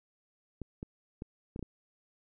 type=clicks; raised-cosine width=3 ms; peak=-26 dBFS; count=6; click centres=0.617 / 0.829 / 1.221 / 1.561 / 1.593 / 1.627 s; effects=none